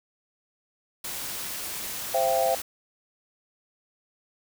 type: noise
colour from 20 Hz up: white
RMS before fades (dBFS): -34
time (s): 1.04-2.62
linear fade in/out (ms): 5
type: chord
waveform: sine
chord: C major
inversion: none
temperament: equal with one note detuned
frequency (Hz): 523.3 / 675.8 / 784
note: C5 / E5 / G5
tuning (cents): 0 / +43 / 0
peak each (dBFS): -26 / -24 / -27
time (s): 2.14-2.55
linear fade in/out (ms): 5
effects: none